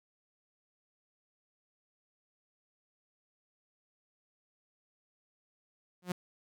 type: tone with exponential growth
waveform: sawtooth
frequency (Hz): 179.5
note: F3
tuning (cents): +48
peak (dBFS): -25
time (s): 6.02-6.12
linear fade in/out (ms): 5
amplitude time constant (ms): 20
effects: none